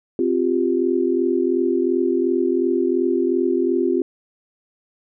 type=chord; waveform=sine; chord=C suspended fourth; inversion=none; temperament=equal; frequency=261.6 / 349.2 / 392 Hz; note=C4 / F4 / G4; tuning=0 / 0 / 0 cents; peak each=-22 / -19 / -22 dBFS; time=0.19-4.02 s; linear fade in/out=2 ms; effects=none